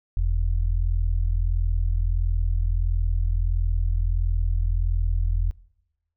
sine tone pair together, 41.5 / 83 Hz, E1 / E2, +12 / +12 cents, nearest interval octave, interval 1200 cents, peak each -20 / -26 dBFS, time 0.17-5.51 s, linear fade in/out 0 ms, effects noise-tail reverb RT60 1.0 s tail -23 dB re dry

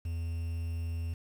triangle tone with quantisation, 83.4 Hz, E2, 21 cents sharp, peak -30 dBFS, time 0.05-1.14 s, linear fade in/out 5 ms, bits 9, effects none

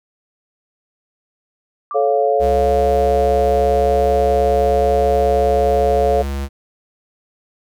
sine tone with exponential decay, 1174.7 Hz, D6, in tune, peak -22 dBFS, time 1.91-2.33 s, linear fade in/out 1 ms, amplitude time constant 90 ms
sine chord, A augmented, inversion none, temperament equal with one note detuned, 435.4 / 554.4 / 698.5 Hz, A4 / C#5 / E#5, -18 / 0 / 0 cents, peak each -17 dBFS, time 1.94-6.23 s, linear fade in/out 20 ms
square tone, 69.3 Hz, C#2, in tune, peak -21 dBFS, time 2.39-6.49 s, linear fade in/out 50 ms
effects none

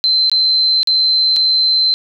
sine tone with dropouts, 4089 Hz, C8, 41 cents flat, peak -10 dBFS, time 0.04-1.94 s, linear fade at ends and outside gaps 0 ms, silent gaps 0.297-0.316 / 0.831-0.873 / 1.362-1.366 s, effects none

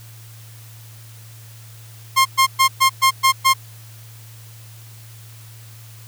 sawtooth tone bursts, 1063 Hz, C6, 27 cents sharp, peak -7 dBFS, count 7, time 2.16-3.538 s, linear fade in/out 20 ms, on 94 ms, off 120 ms, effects added 112 Hz sine -39 dBFS peak until 6.07 s + white hiss -46 dBFS RMS until 6.07 s

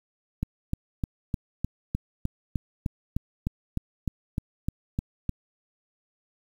click train, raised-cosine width 5 ms, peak -14 dBFS, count 17, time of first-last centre 0.43-5.293 s, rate 3.29 Hz, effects 8-bit

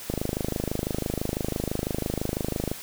click train, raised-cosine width 2 ms, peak -13 dBFS, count 69, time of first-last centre 0.1-2.715 s, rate 26 Hz, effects white hiss -40 dBFS RMS until 2.82 s

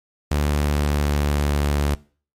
sawtooth tone with pitch glide, 73.42 to 72.37 Hz, D2 to D2, 0 to -25 cents, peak -14 dBFS, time 0.31-1.95 s, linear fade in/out 5 ms, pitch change -25 cents, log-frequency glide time 0.53-1.74 s, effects noise-tail reverb RT60 0.4 s tail -21 dB re dry + MP3 64 kbps

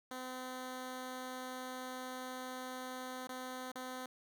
10% pulse tone with dropouts, 255.7 Hz, C4, 40 cents flat, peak -34 dBFS, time 0.11-4.06 s, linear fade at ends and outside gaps 2 ms, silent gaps 3.271-3.292 / 3.717-3.756 s, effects none

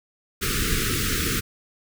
pink band-stop noise, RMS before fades -24 dBFS, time 0.41-1.41 s, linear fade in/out 20 ms, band 470 to 1200 Hz, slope 96 dB/octave, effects none

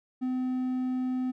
triangle tone, 255.1 Hz, C4, 44 cents flat, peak -25 dBFS, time 0.21-1.32 s, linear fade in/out 20 ms, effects none

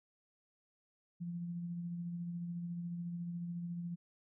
sine tone with tremolo, 172.6 Hz, F3, 20 cents flat, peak -37 dBFS, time 1.2-3.96 s, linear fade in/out 20 ms, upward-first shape sine, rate 14 Hz, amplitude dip 30%, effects none

